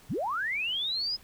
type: linear sweep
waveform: sine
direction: up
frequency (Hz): 62 to 5120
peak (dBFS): -28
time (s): 0.09-1.17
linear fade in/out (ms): 20
effects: pink hiss -56 dBFS RMS until 1.23 s